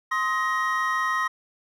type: tone cluster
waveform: triangle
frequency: 1049 / 1263 / 1883 Hz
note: C6 / D#6 / A#6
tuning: +4 / +26 / +17 cents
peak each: -25 dBFS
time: 0.11-1.28 s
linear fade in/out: 10 ms
effects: none